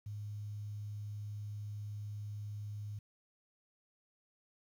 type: tone with quantisation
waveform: sine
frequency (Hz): 104.1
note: G#2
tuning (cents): +5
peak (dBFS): -40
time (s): 0.06-2.99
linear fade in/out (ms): 5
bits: 11
effects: none